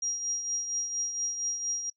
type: tone with tremolo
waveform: sine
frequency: 5700 Hz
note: F8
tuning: 34 cents sharp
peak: -27 dBFS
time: 0.02-1.9 s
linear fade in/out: 5 ms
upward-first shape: triangle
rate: 4.3 Hz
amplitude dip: 60%
effects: noise-tail reverb RT60 0.1 s tail -22 dB re dry